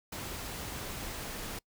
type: noise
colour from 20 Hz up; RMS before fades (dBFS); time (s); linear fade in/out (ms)
pink; -40; 0.12-1.59; 5
effects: noise-tail reverb RT60 0.1 s tail -25 dB re dry